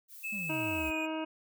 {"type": "noise", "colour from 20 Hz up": "violet", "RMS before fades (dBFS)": -49, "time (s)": [0.08, 0.93], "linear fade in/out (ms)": 50}
{"type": "tone with pitch glide", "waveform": "triangle", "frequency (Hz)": [2605, 2480], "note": ["E7", "D#7"], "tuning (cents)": [-21, -6], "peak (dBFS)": -33, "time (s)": [0.23, 1.07], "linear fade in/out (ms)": 20, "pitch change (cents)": -85, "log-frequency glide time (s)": [0.74, 0.95]}
{"type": "exponential sweep", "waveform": "triangle", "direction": "down", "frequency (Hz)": [220, 64.9], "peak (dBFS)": -38, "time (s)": [0.32, 0.91], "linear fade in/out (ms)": 10}
{"type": "harmonic tone", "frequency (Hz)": 316.2, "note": "D#4", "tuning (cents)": 28, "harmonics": [1, 2, 3, 4, 5, 7, 8, 9], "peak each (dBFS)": [-35, -39, -41, -48, -49, -55, -46, -47], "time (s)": [0.49, 1.25], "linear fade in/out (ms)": 10}
{"effects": []}